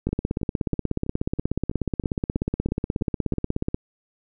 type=two click trains; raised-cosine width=3 ms; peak=-10 / -20 dBFS; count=62 / 11; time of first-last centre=0.07-3.745 / 0.09-3.337 s; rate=16.6 / 3.08 Hz; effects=none